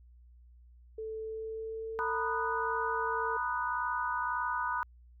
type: tone with pitch glide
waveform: sine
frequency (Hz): 440 to 451.3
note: A4 to A4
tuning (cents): 0 to +44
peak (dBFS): -36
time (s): 0.98-3.37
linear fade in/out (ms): 5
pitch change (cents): +44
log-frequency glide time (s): 1.2-2.47
type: chord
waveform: sine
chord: B major seventh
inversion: third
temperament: just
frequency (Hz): 926 / 987.8 / 1234.7 / 1481.6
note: A#5 / B5 / D#6 / F#6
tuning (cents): -12 / 0 / -14 / +2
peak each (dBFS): -39 / -34 / -36 / -36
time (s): 1.99-4.83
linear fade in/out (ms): 0
effects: added 60 Hz sine -54 dBFS peak until 5.2 s